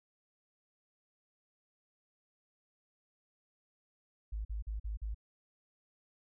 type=tone bursts; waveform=sine; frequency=53 Hz; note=G#1; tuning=36 cents sharp; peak=-35 dBFS; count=5; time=4.32-5.146 s; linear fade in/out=10 ms; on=130 ms; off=44 ms; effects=none